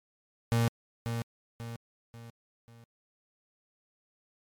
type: tone with echo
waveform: 35% pulse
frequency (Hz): 116.4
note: A#2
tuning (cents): -2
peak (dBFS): -22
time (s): 0.52-0.68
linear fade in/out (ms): 0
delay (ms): 540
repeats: 4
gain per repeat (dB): -7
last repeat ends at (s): 2.84
effects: MP3 96 kbps